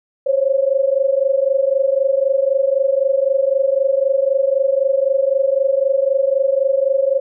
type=tone pair together; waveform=sine; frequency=530.5 / 554.4 Hz; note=C5 / C#5; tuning=+24 / 0 cents; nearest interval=minor second; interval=76 cents; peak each=-16 dBFS; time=0.26-7.2 s; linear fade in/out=10 ms; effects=none